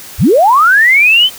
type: linear sweep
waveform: sine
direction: up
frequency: 41.25 to 3136 Hz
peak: -4 dBFS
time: 0.18-1.3 s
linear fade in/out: 50 ms
effects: white hiss -31 dBFS RMS until 1.38 s